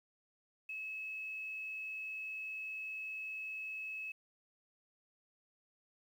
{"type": "tone with quantisation", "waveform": "sine", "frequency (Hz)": 2585, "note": "E7", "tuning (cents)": -34, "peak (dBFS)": -40, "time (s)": [0.69, 4.12], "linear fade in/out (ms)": 5, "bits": 11, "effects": []}